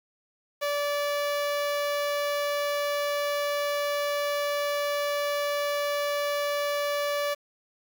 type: tone with notch filter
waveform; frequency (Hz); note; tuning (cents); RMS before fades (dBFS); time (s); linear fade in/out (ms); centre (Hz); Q
sawtooth; 579; D5; -25; -28; 0.61-7.35; 20; 8700; 1.5
effects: 8-bit